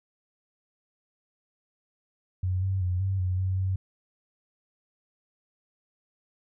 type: tone with pitch steps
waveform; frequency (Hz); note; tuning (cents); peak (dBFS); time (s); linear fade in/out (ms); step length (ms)
sine; 92.1 / 95.6 / 90.2 / 96.2 / 91.6 / 93.9 / 94.5; F#2 / G2 / F#2 / G2 / F#2 / F#2 / F#2; -7 / -43 / -44 / -32 / -17 / +26 / +37; -24; 2.43-3.76; 5; 190
effects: none